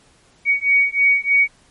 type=beating tone pair; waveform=sine; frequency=2244 / 2247.2 Hz; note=C#7 / C#7; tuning=+21 / +23 cents; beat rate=3.2 Hz; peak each=-16 / -16 dBFS; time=0.45-1.48 s; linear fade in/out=50 ms; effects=pink hiss -54 dBFS RMS until 1.7 s + MP3 48 kbps